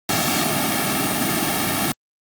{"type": "noise with comb filter", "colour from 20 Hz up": "pink", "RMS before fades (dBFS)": -20, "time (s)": [0.09, 1.92], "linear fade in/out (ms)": 2, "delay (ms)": 2, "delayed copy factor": -0.9, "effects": ["high-pass 150 Hz 12 dB/octave", "Opus 48 kbps"]}